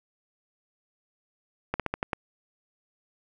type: slowing click train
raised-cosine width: 0.5 ms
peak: -12 dBFS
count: 6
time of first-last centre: 1.74-2.132 s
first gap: 57 ms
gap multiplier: 1.16
effects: none